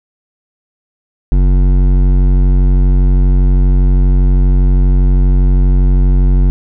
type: tone with hard clipping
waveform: triangle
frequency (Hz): 46.25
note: F#1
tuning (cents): 0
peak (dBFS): -8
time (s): 1.32-6.5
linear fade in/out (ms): 0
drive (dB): 16
effects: none